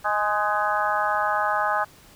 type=harmonic tone with a mistuned harmonic; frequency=208.3 Hz; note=G#3; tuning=5 cents sharp; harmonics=3 / 4 / 5 / 6 / 7 / 8; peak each=-29 / -25 / -29 / -26 / -29 / -32 dBFS; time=0.04-1.85 s; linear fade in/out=20 ms; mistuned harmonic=7; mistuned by=+60 cents; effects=pink hiss -51 dBFS RMS until 2.15 s